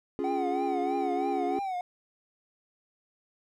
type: chord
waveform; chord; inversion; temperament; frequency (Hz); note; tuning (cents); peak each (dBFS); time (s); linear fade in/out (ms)
triangle; Db major; none; equal; 277.2 / 349.2 / 415.3; Db4 / F4 / Ab4; 0 / 0 / 0; -31; 0.19-1.59; 0
type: tone with vibrato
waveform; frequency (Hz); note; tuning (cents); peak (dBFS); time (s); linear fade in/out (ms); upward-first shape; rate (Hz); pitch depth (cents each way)
triangle; 755; F#5; +35; -28; 0.24-1.81; 2; triangle; 3.1; 110
effects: none